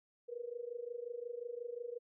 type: tone with amplitude modulation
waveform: sine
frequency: 478.7 Hz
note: A#4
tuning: 46 cents sharp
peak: -37 dBFS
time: 0.28-1.99 s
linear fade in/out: 20 ms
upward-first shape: sine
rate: 25.6 Hz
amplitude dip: 85%
effects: none

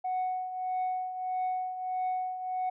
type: tone with tremolo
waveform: sine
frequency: 740 Hz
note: F#5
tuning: in tune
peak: -25 dBFS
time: 0.04-2.7 s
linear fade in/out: 10 ms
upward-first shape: triangle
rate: 1.6 Hz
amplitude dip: 70%
effects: tanh soft clip ceiling -26 dBFS

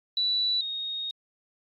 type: tone pair in turn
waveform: sine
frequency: 3951 / 3729 Hz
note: B7 / A#7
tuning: 0 / 0 cents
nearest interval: minor second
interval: 100 cents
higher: first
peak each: -23 / -30 dBFS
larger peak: first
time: 0.17-0.61 / 0.61-1.11 s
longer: second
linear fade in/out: 2 ms
effects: AAC 48 kbps

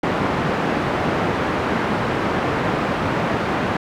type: band-pass noise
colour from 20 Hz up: pink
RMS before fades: -21 dBFS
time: 0.03-3.77 s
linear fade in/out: 5 ms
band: 140 to 1700 Hz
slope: 12 dB/octave
effects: none

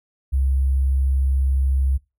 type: tone with sample-and-hold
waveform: sine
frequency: 66.9 Hz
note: C2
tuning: 39 cents sharp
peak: -16 dBFS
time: 0.32-1.98 s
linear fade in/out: 20 ms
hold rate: 11025 Hz
effects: noise-tail reverb RT60 0.3 s tail -25 dB re dry

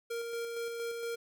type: tone with tremolo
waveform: square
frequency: 466.2 Hz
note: A#4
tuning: in tune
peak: -35 dBFS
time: 0.1-1.16 s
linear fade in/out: 10 ms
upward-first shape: square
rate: 4.3 Hz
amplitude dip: 30%
effects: none

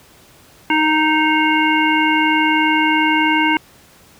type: harmonic tone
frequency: 310.5 Hz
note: D#4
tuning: 3 cents flat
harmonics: 1 / 3 / 5 / 7 / 9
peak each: -17 / -17 / -21 / -19 / -22 dBFS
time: 0.7-3.57 s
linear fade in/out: 2 ms
effects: pink hiss -47 dBFS RMS until 4.19 s + high-pass 60 Hz 12 dB/octave

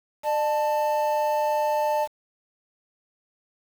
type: tone pair together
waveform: triangle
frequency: 602.9 / 880 Hz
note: D5 / A5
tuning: +45 / 0 cents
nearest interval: perfect fifth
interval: 655 cents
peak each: -22 dBFS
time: 0.23-2.08 s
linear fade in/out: 50 ms
effects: 7-bit

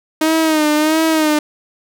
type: tone with vibrato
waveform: sawtooth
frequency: 311.1 Hz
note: D#4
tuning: in tune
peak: -8 dBFS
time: 0.21-1.39 s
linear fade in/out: 5 ms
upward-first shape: sine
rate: 1.5 Hz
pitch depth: 61 cents each way
effects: none

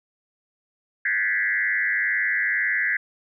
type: tone with frequency modulation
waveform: sine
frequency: 1834 Hz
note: A#6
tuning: 29 cents flat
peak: -20 dBFS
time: 1.05-2.97 s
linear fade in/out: 5 ms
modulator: 102 Hz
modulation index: 2.4
effects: none

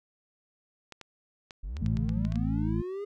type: clicks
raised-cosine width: 0.2 ms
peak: -26 dBFS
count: 10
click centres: 0.923 / 1.013 / 1.508 / 1.768 / 1.862 / 1.97 / 2.092 / 2.251 / 2.322 / 2.357 s
type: linear sweep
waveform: triangle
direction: up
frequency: 37 to 414.6 Hz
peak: -31 dBFS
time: 1.63-3.05 s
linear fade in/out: 10 ms
type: harmonic tone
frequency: 54.6 Hz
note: A1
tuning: 13 cents flat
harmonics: 1 / 2 / 3 / 4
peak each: -32 / -32 / -32 / -32 dBFS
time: 1.81-2.82 s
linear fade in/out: 10 ms
effects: none

